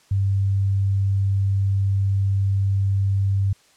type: tone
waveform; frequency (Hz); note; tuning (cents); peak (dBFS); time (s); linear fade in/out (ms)
sine; 98.1; G2; +2; -17; 0.11-3.53; 5
effects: white hiss -56 dBFS RMS until 3.76 s + low-pass 8000 Hz 12 dB/octave